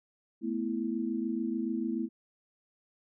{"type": "chord", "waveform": "sine", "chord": "A suspended second", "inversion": "none", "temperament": "equal", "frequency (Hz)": [220, 246.9, 329.6], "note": ["A3", "B3", "E4"], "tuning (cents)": [0, 0, 0], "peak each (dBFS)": -34, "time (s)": [0.41, 2.09], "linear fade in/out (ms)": 50, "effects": []}